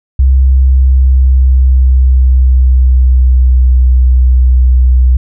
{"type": "tone with pitch glide", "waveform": "sine", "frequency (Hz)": [65.7, 62.91], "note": ["C2", "B1"], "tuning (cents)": [8, 33], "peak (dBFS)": -3, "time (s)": [0.19, 5.17], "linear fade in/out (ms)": 5, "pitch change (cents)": -75, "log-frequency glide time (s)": [0.31, 3.77], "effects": []}